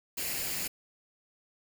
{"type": "noise with comb filter", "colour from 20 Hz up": "white", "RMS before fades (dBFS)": -34, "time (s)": [0.17, 0.68], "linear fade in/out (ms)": 10, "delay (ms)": 0.42, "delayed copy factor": 0.5, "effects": []}